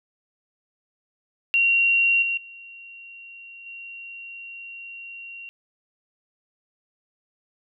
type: tone with level steps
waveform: sine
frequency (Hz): 2752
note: F7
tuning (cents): -26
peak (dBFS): -16 / -22 / -40 / -36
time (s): 1.54-5.49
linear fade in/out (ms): 0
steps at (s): 2.22 / 2.37 / 3.66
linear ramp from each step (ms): 5
effects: none